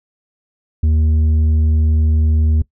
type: tone with tanh clipping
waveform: sine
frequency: 78 Hz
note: D#2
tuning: 5 cents sharp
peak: -12 dBFS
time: 0.83-2.62 s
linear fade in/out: 5 ms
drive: 6 dB
effects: noise-tail reverb RT60 0.1 s tail -20 dB re dry